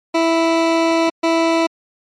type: tone bursts at uneven times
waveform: 20% pulse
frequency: 329.6 Hz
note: E4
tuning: in tune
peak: -8 dBFS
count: 2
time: 0.14-1.1 / 1.23-1.67 s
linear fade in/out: 10 ms
effects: low-pass 5000 Hz 12 dB/octave + MP3 64 kbps